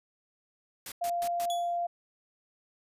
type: noise bursts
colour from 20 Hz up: white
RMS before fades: -40 dBFS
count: 4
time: 0.86-1.456 s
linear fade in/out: 2 ms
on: 59 ms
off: 120 ms
type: tone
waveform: sine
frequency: 694 Hz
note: F5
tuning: 11 cents flat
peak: -28 dBFS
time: 1.01-1.87 s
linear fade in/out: 10 ms
type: tone with exponential decay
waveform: sawtooth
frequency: 3400 Hz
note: G#7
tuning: 40 cents sharp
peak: -30 dBFS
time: 1.5-1.77 s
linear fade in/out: 1 ms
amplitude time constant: 57 ms
effects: resampled to 32000 Hz